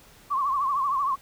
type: tone with vibrato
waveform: sine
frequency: 1100 Hz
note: C#6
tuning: 14 cents flat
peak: -22 dBFS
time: 0.3-1.16 s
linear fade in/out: 20 ms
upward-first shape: triangle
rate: 13 Hz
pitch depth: 120 cents each way
effects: pink hiss -53 dBFS RMS until 1.21 s